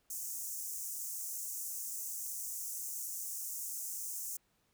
pink high-pass noise, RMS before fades -41 dBFS, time 0.1-4.37 s, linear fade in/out 5 ms, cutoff 6200 Hz, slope 48 dB/octave, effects pink hiss -75 dBFS RMS until 4.73 s

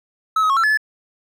triangle tone with pitch steps, 1294 / 1268 / 1095 / 1343 / 1720 / 1730 Hz, E6 / D#6 / C#6 / E6 / A6 / A6, -32 / +32 / -22 / +32 / -40 / -30 cents, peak -12 dBFS, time 0.36-0.774 s, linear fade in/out 5 ms, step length 69 ms, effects none

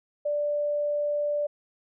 sine tone, 587.3 Hz, D5, in tune, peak -24 dBFS, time 0.25-1.47 s, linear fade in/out 10 ms, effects none

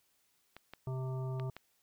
clicks, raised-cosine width 0.3 ms, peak -32 / -30 / -29 / -29 dBFS, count 4, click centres 0.566 / 0.736 / 1.398 / 1.566 s
harmonic tone, 130.3 Hz, C3, 7 cents flat, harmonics 1 / 3 / 5 / 7 / 9, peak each -35 / -45 / -49 / -52 / -54 dBFS, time 0.87-1.5 s, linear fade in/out 2 ms
effects white hiss -74 dBFS RMS until 1.82 s

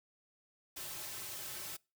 white noise with comb filter, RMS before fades -44 dBFS, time 0.76-1.77 s, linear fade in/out 10 ms, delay 4.2 ms, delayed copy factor -0.9, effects noise-tail reverb RT60 0.3 s tail -25 dB re dry

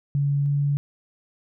sine tone pair in turn, 141.9 / 142.89 Hz, C#3 / D3, +41 / -47 cents, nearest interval unison, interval 12 cents, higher second, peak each -19 dBFS, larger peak neither, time 0.15-0.46 / 0.46-0.77 s, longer neither, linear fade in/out 0 ms, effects none

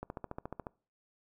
click train, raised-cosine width 1 ms, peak -25 dBFS, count 10, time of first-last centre 0.03-0.668 s, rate 14.1 Hz, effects noise-tail reverb RT60 0.4 s tail -24 dB re dry

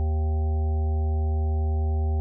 harmonic tone with a mistuned harmonic, 77.78 Hz, D#2, in tune, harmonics 1 / 3 / 5 / 7 / 9 / 10, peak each -21 / -39 / -38 / -47 / -46 / -41 dBFS, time 0-2.2 s, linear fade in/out 0 ms, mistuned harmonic 9, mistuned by -31 cents, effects none

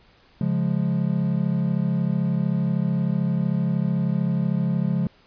triangle chord, Db major, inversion none, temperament equal, 138.59 / 174.61 / 207.7 Hz, Db3 / F3 / Ab3, 0 / 0 / 0 cents, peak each -23 / -21 / -24 dBFS, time 0.41-5.07 s, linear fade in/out 2 ms, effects pink hiss -56 dBFS RMS until 5.26 s + resampled to 11025 Hz

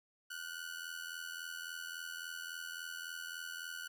sawtooth ring-modulated tone, 1480 Hz, F#6, in tune, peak -36 dBFS, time 0.3-3.88 s, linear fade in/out 10 ms, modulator 41.8 Hz, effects none

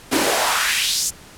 pink noise with high-pass filter sweep, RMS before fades -19 dBFS, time 0.11-1.11 s, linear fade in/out 20 ms, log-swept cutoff 250 to 7500 Hz, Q 2.1, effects pink hiss -43 dBFS RMS until 1.37 s + low-pass 12000 Hz 12 dB/octave

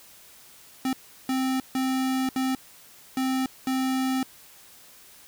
square tone bursts at uneven times, 261.6 Hz, C4, in tune, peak -24 dBFS, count 6, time 0.85-0.93 / 1.29-1.6 / 1.75-2.29 / 2.36-2.55 / 3.17-3.46 / 3.67-4.23 s, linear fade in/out 2 ms, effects white hiss -51 dBFS RMS until 5.27 s

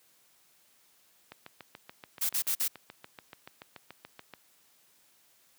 click train, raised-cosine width 0.3 ms, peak -28 dBFS, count 22, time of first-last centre 1.32-4.337 s, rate 6.96 Hz
blue noise bursts, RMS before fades -29 dBFS, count 4, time 2.21-2.681 s, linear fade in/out 10 ms, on 84 ms, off 45 ms
effects white hiss -65 dBFS RMS until 5.58 s + high-pass 100 Hz 12 dB/octave

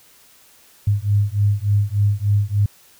sine beating tone pair, 100.7 / 104.1 Hz, G2 / G#2, +47 / +5 cents, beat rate 3.4 Hz, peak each -18 dBFS, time 0.87-2.66 s, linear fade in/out 5 ms, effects white hiss -51 dBFS RMS until 2.99 s

